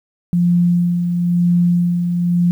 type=tone with tremolo; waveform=sine; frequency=174.61 Hz; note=F3; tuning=in tune; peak=-10 dBFS; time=0.33-2.51 s; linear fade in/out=0 ms; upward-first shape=sine; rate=1 Hz; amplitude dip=45%; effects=8-bit